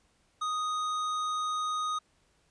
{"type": "tone with hard clipping", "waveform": "sine", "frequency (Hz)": 1244.5, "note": "D#6", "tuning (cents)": 0, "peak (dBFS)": -31, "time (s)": [0.41, 1.99], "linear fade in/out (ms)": 10, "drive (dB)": 11, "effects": ["pink hiss -69 dBFS RMS until 2.5 s", "resampled to 22050 Hz"]}